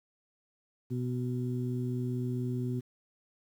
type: harmonic tone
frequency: 124.3 Hz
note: B2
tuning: 12 cents sharp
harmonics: 1 / 2 / 3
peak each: -32 / -35 / -40 dBFS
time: 0.9-2.81 s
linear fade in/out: 20 ms
effects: 10-bit